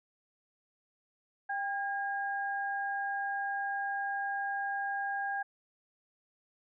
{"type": "tone pair together", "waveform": "sine", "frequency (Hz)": [794, 1626.1], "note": ["G5", "G#6"], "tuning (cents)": [22, -37], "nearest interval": "octave", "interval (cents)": 1241, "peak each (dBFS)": [-34, -35], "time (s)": [1.49, 5.43], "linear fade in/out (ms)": 10, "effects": []}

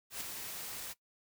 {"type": "noise with ADSR envelope", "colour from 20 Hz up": "white", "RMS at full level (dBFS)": -38, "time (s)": [0.1, 0.94], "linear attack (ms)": 110, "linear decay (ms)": 3, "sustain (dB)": -5, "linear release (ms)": 27, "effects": ["noise-tail reverb RT60 0.1 s tail -18 dB re dry"]}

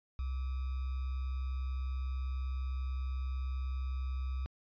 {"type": "tone with sample-and-hold", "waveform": "sine", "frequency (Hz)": 65.41, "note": "C2", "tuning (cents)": 0, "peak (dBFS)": -33, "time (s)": [0.19, 4.46], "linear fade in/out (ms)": 0, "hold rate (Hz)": 1225, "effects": ["resampled to 11025 Hz"]}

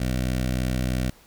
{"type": "tone with notch filter", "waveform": "15% pulse", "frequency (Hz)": 63.1, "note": "B1", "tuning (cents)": 38, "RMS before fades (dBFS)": -25, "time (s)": [0, 1.1], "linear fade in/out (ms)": 5, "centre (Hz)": 980, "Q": 1.4, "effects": ["pink hiss -54 dBFS RMS until 1.26 s"]}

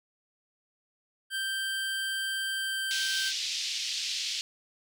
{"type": "tone with pitch glide", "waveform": "25% pulse", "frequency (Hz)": [1569, 1558.2], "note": ["G6", "G6"], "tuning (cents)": [1, -11], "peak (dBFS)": -26, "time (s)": [1.3, 3.33], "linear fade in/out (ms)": 50, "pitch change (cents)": -12, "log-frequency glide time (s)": [2.52, 3.14]}
{"type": "band-pass noise", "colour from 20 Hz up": "white", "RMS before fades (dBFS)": -33, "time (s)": [2.91, 4.41], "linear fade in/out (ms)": 0, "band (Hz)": [2800, 5400], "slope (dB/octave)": 24}
{"effects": []}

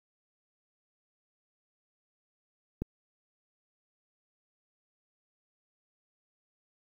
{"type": "click", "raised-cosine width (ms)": 3, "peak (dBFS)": -19, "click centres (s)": 2.82, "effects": ["9-bit"]}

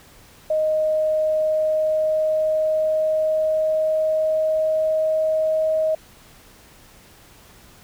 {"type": "tone with pitch glide", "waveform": "sine", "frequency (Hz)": [622, 630.3], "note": ["D#5", "D#5"], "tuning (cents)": [-1, 22], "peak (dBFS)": -17, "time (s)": [0.5, 5.95], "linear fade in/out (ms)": 5, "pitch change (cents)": 23, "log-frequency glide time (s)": [1.18, 5.61], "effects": ["pink hiss -49 dBFS RMS until 7.83 s"]}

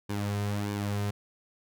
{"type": "tone with flanger", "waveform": "sawtooth", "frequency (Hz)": 102.3, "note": "G#2", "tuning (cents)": -26, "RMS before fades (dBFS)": -31, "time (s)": [0.09, 1.11], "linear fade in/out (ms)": 10, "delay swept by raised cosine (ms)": [1.5, 3.6], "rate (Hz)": 1.6, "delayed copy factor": -0.6, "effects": []}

